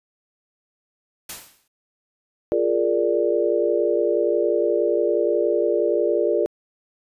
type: noise with exponential decay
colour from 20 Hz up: white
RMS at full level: -30 dBFS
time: 1.29-1.68 s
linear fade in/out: 5 ms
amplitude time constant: 84 ms
type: chord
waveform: sine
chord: Bb dominant seventh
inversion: second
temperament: equal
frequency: 349.2 / 415.3 / 466.2 / 587.3 Hz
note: F4 / Ab4 / Bb4 / D5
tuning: 0 / 0 / 0 / 0 cents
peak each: -23 dBFS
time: 2.52-6.46 s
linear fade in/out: 0 ms
effects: resampled to 32000 Hz